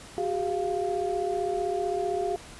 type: tone cluster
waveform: sine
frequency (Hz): 370.9 / 406.5 / 698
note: F#4 / G#4 / F5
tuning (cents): +4 / -37 / -1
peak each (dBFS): -30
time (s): 0.18-2.36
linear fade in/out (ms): 0
effects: pink hiss -46 dBFS RMS until 2.59 s + resampled to 24000 Hz